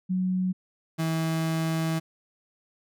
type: tone pair in turn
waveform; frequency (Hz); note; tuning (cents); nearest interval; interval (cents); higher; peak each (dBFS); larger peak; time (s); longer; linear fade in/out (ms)
sine / 35% pulse; 184.8 / 161.85; F#3 / E3; -2 / -31; major second; 229; first; -23; neither; 0.09-0.53 / 0.98-2; second; 20
effects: none